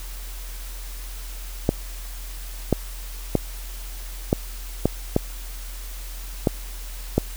clicks, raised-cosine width 2 ms, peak -3 dBFS, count 8, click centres 1.691 / 2.727 / 3.353 / 4.329 / 4.856 / 5.164 / 6.472 / 7.18 s, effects added 42 Hz sine -32 dBFS peak until 7.36 s + white hiss -41 dBFS RMS until 7.36 s

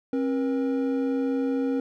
triangle tone pair together, 268.6 / 478.6 Hz, C4 / A#4, +46 / +46 cents, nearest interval minor seventh, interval 1000 cents, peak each -22 / -27 dBFS, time 0.13-1.8 s, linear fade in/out 2 ms, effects none

